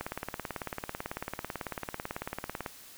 click train, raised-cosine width 0.5 ms, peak -19 dBFS, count 49, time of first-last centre 0.01-2.662 s, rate 18.1 Hz, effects white hiss -51 dBFS RMS until 2.97 s

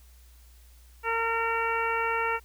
harmonic tone, 457.1 Hz, A#4, 34 cents flat, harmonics 1 / 2 / 3 / 4 / 5 / 6, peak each -32 / -30 / -30 / -35 / -34 / -36 dBFS, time 1.03-2.4 s, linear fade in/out 50 ms, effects added 60 Hz sine -51 dBFS peak until 2.44 s + white hiss -61 dBFS RMS until 2.44 s

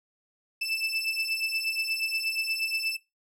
30% pulse beating tone pair, 2637 / 2645.4 Hz, E7 / E7, 0 / +5 cents, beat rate 8.4 Hz, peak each -28 dBFS, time 0.61-2.97 s, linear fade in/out 10 ms, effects noise-tail reverb RT60 0.2 s tail -18 dB re dry + low-pass 12000 Hz 12 dB/octave

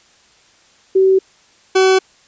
sine / 40% pulse tone pair in turn, 381.5 / 378.6 Hz, G4 / F#4, -47 / +40 cents, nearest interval unison, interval 13 cents, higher first, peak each -8 dBFS, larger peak neither, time 0.95-1.19 / 1.75-1.99 s, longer neither, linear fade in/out 10 ms, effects white hiss -51 dBFS RMS until 2.27 s + resampled to 16000 Hz

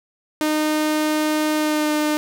sawtooth tone with pitch glide, 306.7 to 302.3 Hz, D#4 to D#4, -25 to -50 cents, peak -14 dBFS, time 0.41-2.17 s, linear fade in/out 0 ms, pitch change -25 cents, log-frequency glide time 1.55-1.91 s, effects none

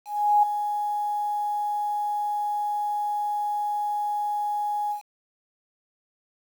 sine tone with ADSR envelope, 831 Hz, G#5, 1 cent sharp, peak -14 dBFS, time 0.05-5.02 s, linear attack 380 ms, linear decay 5 ms, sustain -10 dB, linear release 110 ms, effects 8-bit

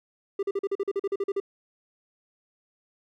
triangle tone bursts, 396.3 Hz, G4, 19 cents sharp, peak -22 dBFS, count 13, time 0.39-1.401 s, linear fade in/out 5 ms, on 39 ms, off 42 ms, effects none

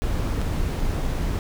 brown noise with dropouts, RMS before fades -24 dBFS, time 0.02-1.39 s, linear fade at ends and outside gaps 0 ms, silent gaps 0.409-0.415 s, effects none

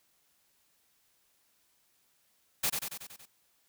white noise with echo, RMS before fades -29 dBFS, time 2.63-2.7 s, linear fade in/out 10 ms, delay 93 ms, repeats 6, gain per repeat -4 dB, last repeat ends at 3.258 s, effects white hiss -71 dBFS RMS until 3.68 s

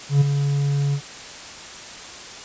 triangle tone with ADSR envelope, 141.6 Hz, C#3, 37 cents sharp, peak -8 dBFS, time 0.09-1.01 s, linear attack 120 ms, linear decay 15 ms, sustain -8 dB, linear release 75 ms, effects white hiss -37 dBFS RMS until 2.44 s + resampled to 16000 Hz

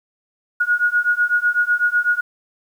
sine beating tone pair, 1442 / 1450 Hz, F#6 / F#6, -45 / -35 cents, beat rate 8 Hz, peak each -18 dBFS, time 0.6-2.21 s, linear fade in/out 10 ms, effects 8-bit

